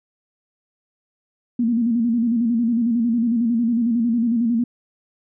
sine tone with vibrato, 233.4 Hz, A#3, 2 cents sharp, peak -16 dBFS, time 1.59-4.64 s, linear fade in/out 5 ms, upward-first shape square, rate 11 Hz, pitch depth 63 cents each way, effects none

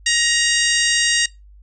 harmonic tone, 941 Hz, A#5, 16 cents sharp, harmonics 2 / 3 / 4 / 5 / 6 / 7 / 8 / 9, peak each -20 / -22 / -23 / -24 / -25 / -25 / -26 / -27 dBFS, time 0.06-1.26 s, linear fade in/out 5 ms, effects noise-tail reverb RT60 0.2 s tail -21 dB re dry + added 50 Hz sine -42 dBFS peak until 1.62 s

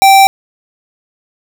square tone, 780 Hz, G5, 9 cents flat, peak -3 dBFS, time 0.02-0.27 s, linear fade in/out 0 ms, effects none

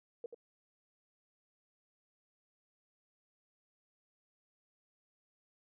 sine tone with echo, 472.3 Hz, A#4, 23 cents sharp, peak -38 dBFS, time 0.24-0.26 s, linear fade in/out 2 ms, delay 85 ms, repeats 1, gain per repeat -7 dB, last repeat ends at 0.345 s, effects none

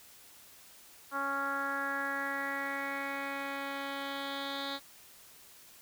10% pulse tone with low-pass filter sweep, 277.2 Hz, C#4, in tune, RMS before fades -36 dBFS, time 1.11-4.8 s, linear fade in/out 50 ms, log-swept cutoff 1300 to 3800 Hz, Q 4.7, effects white hiss -56 dBFS RMS until 5.81 s

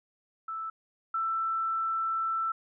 sine tone pair in turn, 1318.5 / 1330.7 Hz, E6 / E6, 0 / +16 cents, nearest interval unison, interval 16 cents, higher second, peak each -33 / -27 dBFS, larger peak second, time 0.48-0.7 / 1.14-2.52 s, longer second, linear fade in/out 5 ms, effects none

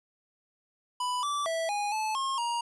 square tone with pitch steps, 992 / 1162 / 656 / 823 / 867 / 1075 / 944 Hz, B5 / D6 / E5 / G#5 / A5 / C6 / A#5, +7 / -19 / -9 / -16 / -26 / +47 / +22 cents, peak -29 dBFS, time 1-2.61 s, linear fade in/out 5 ms, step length 230 ms, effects resampled to 24000 Hz

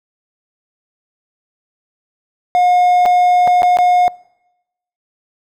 triangle tone with dropouts, 718 Hz, F5, 48 cents sharp, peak -7 dBFS, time 2.55-4.08 s, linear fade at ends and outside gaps 0 ms, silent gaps 3.055-3.06 / 3.474-3.477 / 3.621-3.631 / 3.771-3.787 s, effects noise-tail reverb RT60 0.9 s tail -24 dB re dry

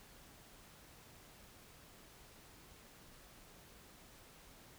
silence, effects pink hiss -60 dBFS RMS until 4.78 s

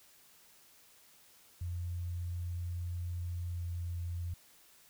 sine tone with pitch glide, 87.31 to 86.46 Hz, F2 to F2, 0 to -17 cents, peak -35 dBFS, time 1.61-4.34 s, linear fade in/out 5 ms, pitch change -17 cents, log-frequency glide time 3.51-3.64 s, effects white hiss -62 dBFS RMS until 4.89 s

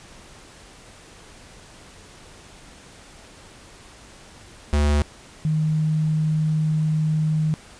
square / sine tone pair in turn, 73.42 / 155.57 Hz, D2 / D#3, 0 / 0 cents, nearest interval octave + minor second, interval 1300 cents, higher second, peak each -17 / -18 dBFS, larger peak first, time 4.73-5.02 / 5.45-7.54 s, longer second, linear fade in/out 0 ms, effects pink hiss -46 dBFS RMS until 7.79 s + resampled to 22050 Hz

